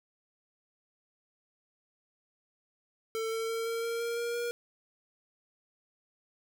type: tone with pitch steps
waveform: square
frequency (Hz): 447.2 / 451.1 / 455 / 459 / 463 / 467 / 471.1 / 475.2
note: A4 / A4 / A#4 / A#4 / A#4 / A#4 / A#4 / A#4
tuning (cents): +28 / +43 / -42 / -27 / -12 / +3 / +18 / +33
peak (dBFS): -32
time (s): 3.15-4.51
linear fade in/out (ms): 0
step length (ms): 170
effects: none